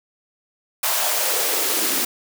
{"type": "noise with high-pass filter sweep", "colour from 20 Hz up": "white", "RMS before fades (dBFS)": -21, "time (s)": [0.83, 2.05], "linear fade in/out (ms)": 5, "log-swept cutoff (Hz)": [780, 260], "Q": 2.8, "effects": []}